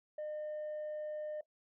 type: tone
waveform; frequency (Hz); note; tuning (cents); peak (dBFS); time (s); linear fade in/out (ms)
sine; 607; D#5; -43; -36; 0.18-1.41; 5
effects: noise-tail reverb RT60 0.1 s tail -18 dB re dry + tanh soft clip ceiling -37 dBFS